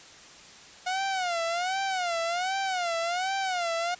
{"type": "tone with vibrato", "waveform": "sawtooth", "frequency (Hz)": 721, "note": "F#5", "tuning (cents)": -45, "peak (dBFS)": -23, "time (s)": [0.86, 3.95], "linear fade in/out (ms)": 10, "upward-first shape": "sine", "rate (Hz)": 1.3, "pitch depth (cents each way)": 140, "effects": ["white hiss -49 dBFS RMS until 3.99 s", "resampled to 16000 Hz"]}